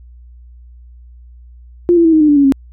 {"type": "tone with pitch steps", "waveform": "sine", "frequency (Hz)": [349.2, 336.9, 325.1, 313.6, 302.6, 291.9, 281.7, 271.8], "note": ["F4", "E4", "E4", "D#4", "D#4", "D4", "C#4", "C#4"], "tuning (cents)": [0, 38, -24, 14, -48, -10, 28, -34], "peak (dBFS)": -6, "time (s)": [1.89, 2.522], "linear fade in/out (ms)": 0, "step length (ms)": 79, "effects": ["added 60 Hz sine -36 dBFS peak until 2.72 s"]}